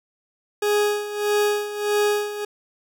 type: tone with tremolo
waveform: 40% pulse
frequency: 415.3 Hz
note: G#4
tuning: in tune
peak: -16 dBFS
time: 0.62-2.45 s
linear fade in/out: 5 ms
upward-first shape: sine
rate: 1.6 Hz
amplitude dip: 75%
effects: none